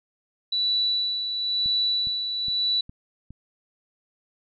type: tone with tremolo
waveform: sine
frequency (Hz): 3951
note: B7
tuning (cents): 0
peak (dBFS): -20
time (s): 0.52-2.81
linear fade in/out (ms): 5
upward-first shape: sine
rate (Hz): 0.99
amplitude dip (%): 50
type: click train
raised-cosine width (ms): 5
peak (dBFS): -29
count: 5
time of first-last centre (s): 1.66-3.306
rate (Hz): 2.43
effects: none